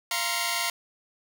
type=tone cluster; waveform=10% pulse; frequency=690 / 942 / 1048 / 2236 Hz; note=F5 / A#5 / C6 / C#7; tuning=-21 / +18 / +2 / +14 cents; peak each=-23 dBFS; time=0.11-0.7 s; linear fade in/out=2 ms; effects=none